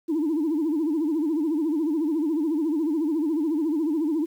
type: tone with vibrato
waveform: sine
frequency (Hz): 311.1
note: D#4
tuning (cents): 0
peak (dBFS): -20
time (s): 0.08-4.26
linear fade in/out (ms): 20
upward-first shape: sine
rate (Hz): 14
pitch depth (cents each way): 140
effects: tanh soft clip ceiling -18 dBFS + 9-bit